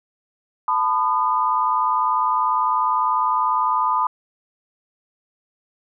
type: tone cluster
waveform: sine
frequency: 883 / 1003 / 1223 Hz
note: A5 / B5 / D#6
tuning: +6 / +26 / -30 cents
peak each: -24 / -19 / -22 dBFS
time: 0.68-4.07 s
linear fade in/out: 2 ms
effects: none